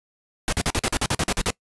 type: noise bursts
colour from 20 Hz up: pink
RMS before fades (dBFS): -22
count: 12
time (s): 0.48-1.504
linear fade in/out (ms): 0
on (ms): 45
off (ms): 44
effects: noise-tail reverb RT60 0.1 s tail -23 dB re dry + resampled to 24000 Hz